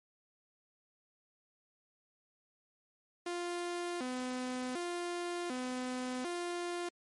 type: tone with vibrato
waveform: sawtooth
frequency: 297.3 Hz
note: D4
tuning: 21 cents sharp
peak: -32 dBFS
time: 3.26-6.89 s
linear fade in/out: 5 ms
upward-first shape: square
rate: 0.67 Hz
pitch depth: 280 cents each way
effects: MP3 48 kbps